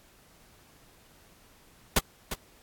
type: noise with echo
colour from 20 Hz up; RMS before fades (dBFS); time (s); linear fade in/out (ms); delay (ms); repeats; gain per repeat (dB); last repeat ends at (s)
pink; -21; 1.96-1.99; 5; 350; 1; -11; 2.34
effects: pink hiss -59 dBFS RMS until 2.62 s + AAC 64 kbps